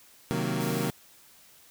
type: chord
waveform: 25% pulse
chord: C half-diminished seventh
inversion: none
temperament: equal with one note detuned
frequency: 130.81 / 154.76 / 185 / 233.1 Hz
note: C3 / Eb3 / Gb3 / Bb3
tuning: 0 / -9 / 0 / 0 cents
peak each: -29 dBFS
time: 0.31-0.9 s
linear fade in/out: 0 ms
type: noise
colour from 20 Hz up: white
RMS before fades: -41 dBFS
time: 0.6-0.91 s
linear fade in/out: 10 ms
effects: white hiss -56 dBFS RMS until 1.7 s